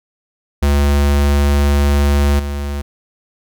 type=tone with level steps; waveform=square; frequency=71.4 Hz; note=D2; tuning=48 cents flat; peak=-11 / -20 dBFS; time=0.62-2.82 s; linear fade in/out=10 ms; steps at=2.39 s; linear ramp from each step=5 ms; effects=none